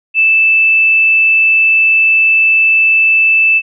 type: tone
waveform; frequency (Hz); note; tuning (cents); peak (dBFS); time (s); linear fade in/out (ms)
sine; 2637; E7; 0; -6; 0.14-3.62; 50
effects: none